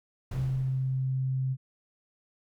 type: noise with exponential decay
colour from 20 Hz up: brown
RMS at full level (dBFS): -35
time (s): 0.31-1.37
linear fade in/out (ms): 5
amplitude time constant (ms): 230
type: tone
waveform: sine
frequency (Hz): 131.4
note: C3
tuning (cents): +8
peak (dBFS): -26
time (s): 0.33-1.57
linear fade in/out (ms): 50
effects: none